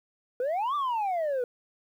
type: exponential two-way sweep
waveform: sine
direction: up then down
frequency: 477.9 to 1200 to 477.9 Hz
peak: -23 dBFS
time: 0.4-1.44 s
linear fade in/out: 2 ms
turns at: 0.75 s
effects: tanh soft clip ceiling -25 dBFS + 10-bit